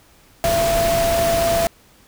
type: tone in noise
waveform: sine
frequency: 673 Hz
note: E5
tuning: 36 cents sharp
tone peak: -16 dBFS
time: 0.44-1.67 s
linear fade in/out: 0 ms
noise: pink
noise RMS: -23 dBFS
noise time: 0.44-1.67 s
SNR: +4 dB
effects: pink hiss -52 dBFS RMS until 2.07 s